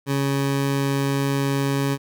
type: tone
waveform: 20% pulse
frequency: 138.59 Hz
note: C#3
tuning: in tune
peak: -15 dBFS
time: 0.06-1.98 s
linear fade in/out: 50 ms
effects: none